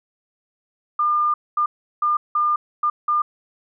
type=tone bursts at uneven times; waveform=sine; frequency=1204 Hz; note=D6; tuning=43 cents sharp; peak=-16 dBFS; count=6; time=0.99-1.34 / 1.57-1.66 / 2.02-2.17 / 2.35-2.56 / 2.83-2.9 / 3.08-3.22 s; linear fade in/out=5 ms; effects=none